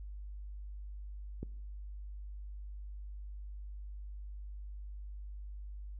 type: click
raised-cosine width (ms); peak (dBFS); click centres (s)
3; -27; 1.43
effects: noise-tail reverb RT60 0.9 s tail -23 dB re dry + added 50 Hz sine -42 dBFS peak until 5.99 s